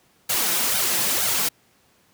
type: noise with flanger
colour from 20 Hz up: white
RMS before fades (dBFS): -22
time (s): 0.29-1.49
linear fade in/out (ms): 10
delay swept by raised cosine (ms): 1.3 to 6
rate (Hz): 2.1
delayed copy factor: +0.8
effects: pink hiss -60 dBFS RMS until 2.13 s + high-pass 100 Hz 12 dB/octave